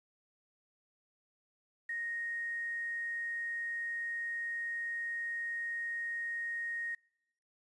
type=tone with quantisation; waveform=sine; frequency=1864.7 Hz; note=A#6; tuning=in tune; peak=-35 dBFS; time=1.89-6.95 s; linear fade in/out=5 ms; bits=10; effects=noise-tail reverb RT60 0.9 s tail -26 dB re dry + resampled to 24000 Hz